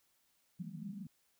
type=band-pass noise; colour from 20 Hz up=white; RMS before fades=-45 dBFS; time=0.59-1.07 s; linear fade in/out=5 ms; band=160 to 220 Hz; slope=96 dB/octave; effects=white hiss -75 dBFS RMS until 1.39 s